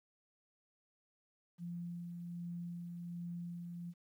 sine tone with tremolo, 172.9 Hz, F3, 17 cents flat, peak -40 dBFS, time 1.58-3.94 s, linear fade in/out 50 ms, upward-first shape sine, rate 1.3 Hz, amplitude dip 30%, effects 12-bit

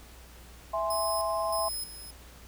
sine chord, E augmented, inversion none, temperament equal, 659.3 / 830.6 / 1046.5 Hz, E5 / G#5 / B#5, 0 / 0 / 0 cents, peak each -30 / -35 / -31 dBFS, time 0.73-1.69 s, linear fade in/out 10 ms
5% pulse tone with tremolo, 5120 Hz, D#8, 49 cents sharp, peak -27 dBFS, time 0.9-2.11 s, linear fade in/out 5 ms, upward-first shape square, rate 1.6 Hz, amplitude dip 70%
effects added 60 Hz sine -50 dBFS peak until 2.47 s + pink hiss -53 dBFS RMS until 2.47 s

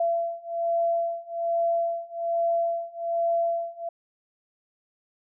sine beating tone pair, 676 / 677.2 Hz, E5 / E5, +43 / +46 cents, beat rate 1.2 Hz, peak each -27 / -26 dBFS, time 0-3.89 s, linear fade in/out 5 ms, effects none

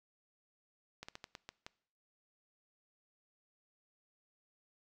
slowing click train, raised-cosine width 0.2 ms, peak -28 dBFS, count 7, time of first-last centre 1.03-1.665 s, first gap 55 ms, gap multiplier 1.26, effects noise-tail reverb RT60 0.6 s tail -22 dB re dry

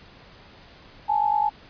sine tone pair together, 830.6 / 880 Hz, G#5 / A5, 0 / 0 cents, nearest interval minor second, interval 100 cents, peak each -21 / -23 dBFS, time 1.08-1.5 s, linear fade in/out 20 ms, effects pink hiss -49 dBFS RMS until 1.69 s + resampled to 11025 Hz

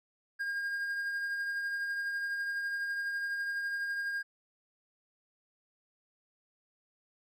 triangle tone with tremolo, 1617 Hz, G#6, 47 cents flat, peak -29 dBFS, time 0.39-4.23 s, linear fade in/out 20 ms, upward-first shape triangle, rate 12 Hz, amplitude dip 35%, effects none

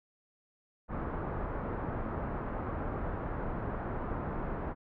pink low-pass noise, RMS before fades -36 dBFS, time 0.88-4.75 s, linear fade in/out 50 ms, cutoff 1400 Hz, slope 24 dB/octave, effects none

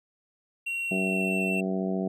triangle tone with pitch glide, 2741 to 2697 Hz, F7 to E7, -33 to +39 cents, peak -27 dBFS, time 0.66-1.61 s, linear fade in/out 10 ms, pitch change -28 cents, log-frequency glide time 0.76-1.39 s
harmonic tone, 94.6 Hz, F#2, 39 cents sharp, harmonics 2 / 3 / 4 / 5 / 6 / 7 / 8, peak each -28 / -35 / -33 / -38 / -44 / -35 / -44 dBFS, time 0.91-2.08 s, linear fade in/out 5 ms
effects none

